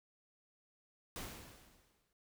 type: noise with exponential decay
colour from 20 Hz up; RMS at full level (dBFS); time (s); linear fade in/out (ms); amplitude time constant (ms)
pink; -43; 1.16-2.13; 1; 210
effects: none